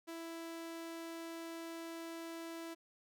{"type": "tone", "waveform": "sawtooth", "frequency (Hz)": 331.1, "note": "E4", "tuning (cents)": 8, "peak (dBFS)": -40, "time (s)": [0.07, 2.75], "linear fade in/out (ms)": 20, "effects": []}